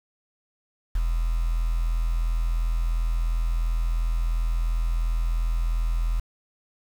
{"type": "tone with ADSR envelope", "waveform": "triangle", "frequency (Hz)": 41.44, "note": "E1", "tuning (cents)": 10, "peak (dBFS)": -15, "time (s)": [0.95, 6.2], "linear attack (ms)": 6, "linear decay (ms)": 38, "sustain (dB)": -3, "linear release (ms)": 6, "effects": ["tanh soft clip ceiling -17 dBFS", "7-bit"]}